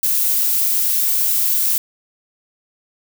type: noise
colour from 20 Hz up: violet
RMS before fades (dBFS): -17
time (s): 0.03-1.78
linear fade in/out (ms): 2
effects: none